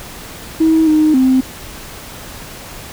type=tone with pitch steps; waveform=sine; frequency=320.4 / 308.7 / 260 Hz; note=E4 / D#4 / C4; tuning=-49 / -14 / -11 cents; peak=-7 dBFS; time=0.6-1.41 s; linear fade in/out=10 ms; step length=270 ms; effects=tanh soft clip ceiling -3 dBFS + pink hiss -32 dBFS RMS until 2.92 s